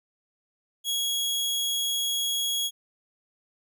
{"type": "tone", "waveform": "sawtooth", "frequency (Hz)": 3322, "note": "G#7", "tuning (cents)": 0, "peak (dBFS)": -22, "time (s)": [0.84, 2.71], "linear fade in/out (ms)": 50, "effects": []}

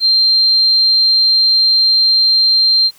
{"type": "tone", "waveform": "sine", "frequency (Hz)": 4163, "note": "C8", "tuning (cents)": -10, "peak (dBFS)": -8, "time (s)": [0, 2.91], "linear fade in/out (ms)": 50, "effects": ["white hiss -47 dBFS RMS until 2.98 s"]}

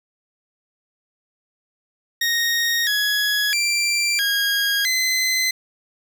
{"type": "tone with pitch steps", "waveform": "20% pulse", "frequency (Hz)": [1864, 1677, 2358, 1634, 2043], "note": ["A#6", "G#6", "D7", "G#6", "C7"], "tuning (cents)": [-1, 16, 6, -29, -42], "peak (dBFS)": -13, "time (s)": [2.21, 5.51], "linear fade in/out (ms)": 5, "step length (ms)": 660, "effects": []}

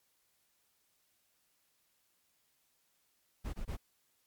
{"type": "noise bursts", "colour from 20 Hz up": "brown", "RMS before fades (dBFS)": -38, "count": 3, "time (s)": [3.44, 3.77], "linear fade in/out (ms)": 20, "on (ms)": 96, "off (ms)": 21, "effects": ["white hiss -75 dBFS RMS until 4.26 s", "MP3 96 kbps"]}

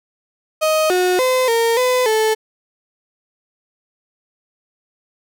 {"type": "tone with pitch steps", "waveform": "35% pulse", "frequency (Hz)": [626, 363.7, 512, 460.6, 504, 437.2], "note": ["D#5", "F#4", "C5", "A#4", "B4", "A4"], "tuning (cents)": [10, -30, -38, -21, 35, -11], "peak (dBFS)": -12, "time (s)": [0.61, 2.35], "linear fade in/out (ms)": 20, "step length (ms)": 290, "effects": []}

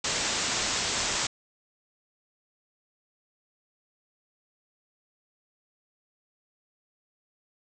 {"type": "low-pass noise", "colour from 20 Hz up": "white", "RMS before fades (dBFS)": -29, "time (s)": [0.04, 1.27], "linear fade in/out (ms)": 5, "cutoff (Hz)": 7900, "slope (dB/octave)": 96, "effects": []}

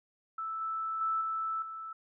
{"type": "tone with level steps", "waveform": "sine", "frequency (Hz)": 1317, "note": "E6", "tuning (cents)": -2, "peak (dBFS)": [-34, -32, -28, -31, -39], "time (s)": [0.38, 1.93], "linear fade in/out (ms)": 5, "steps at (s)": [0.61, 1.01, 1.21, 1.62], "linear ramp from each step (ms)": 2, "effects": []}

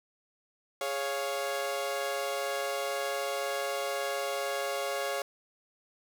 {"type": "chord", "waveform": "sawtooth", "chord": "Db major", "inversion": "second", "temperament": "equal", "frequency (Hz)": [415.3, 554.4, 698.5], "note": ["Ab4", "Db5", "F5"], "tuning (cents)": [0, 0, 0], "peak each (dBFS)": [-34, -29, -33], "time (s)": [0.81, 5.22], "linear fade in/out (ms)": 2, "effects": []}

